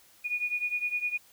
sine beating tone pair, 2451 / 2460.8 Hz, D#7 / D#7, -27 / -20 cents, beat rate 9.8 Hz, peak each -30 / -33 dBFS, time 0.24-1.18 s, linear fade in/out 20 ms, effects white hiss -59 dBFS RMS until 1.32 s

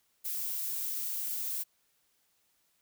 violet noise, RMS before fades -35 dBFS, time 0.24-1.64 s, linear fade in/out 20 ms, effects white hiss -73 dBFS RMS until 2.81 s

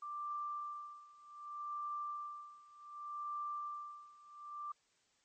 sine tone with tremolo, 1180 Hz, D6, 8 cents sharp, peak -38 dBFS, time 0.02-4.72 s, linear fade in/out 5 ms, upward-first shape sine, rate 0.66 Hz, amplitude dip 90%, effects white hiss -75 dBFS RMS until 5.24 s + MP3 32 kbps

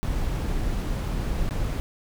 brown noise with dropouts, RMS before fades -26 dBFS, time 0.03-1.8 s, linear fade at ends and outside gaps 0 ms, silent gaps 1.491-1.509 s, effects none

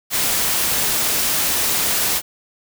white noise, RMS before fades -19 dBFS, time 0.1-2.22 s, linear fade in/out 50 ms, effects none

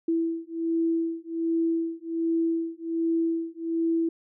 sine beating tone pair, 329.6 / 330.9 Hz, E4 / E4, 0 / +7 cents, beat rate 1.3 Hz, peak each -27 dBFS, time 0.08-4.09 s, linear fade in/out 5 ms, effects none

